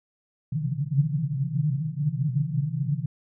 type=band-pass noise; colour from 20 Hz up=white; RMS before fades=-26 dBFS; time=0.52-3.06 s; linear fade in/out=5 ms; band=130 to 160 Hz; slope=96 dB/octave; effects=none